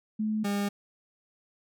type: tone pair in turn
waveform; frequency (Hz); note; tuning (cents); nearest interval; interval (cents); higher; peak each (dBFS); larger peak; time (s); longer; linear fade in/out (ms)
sine / 40% pulse; 215.5 / 202.2; A3 / G#3; -36 / -46; minor second; 110; first; -26; neither; 0.19-0.44 / 0.44-0.69; neither; 10
effects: none